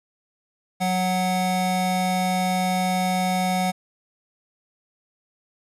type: tone pair together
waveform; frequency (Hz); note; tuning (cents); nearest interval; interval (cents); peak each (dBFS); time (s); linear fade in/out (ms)
square; 183.62 / 740; F#3 / F#5; -13 / 0; 2 octaves; 2413; -24; 0.8-3.72; 20
effects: resampled to 32000 Hz + 9-bit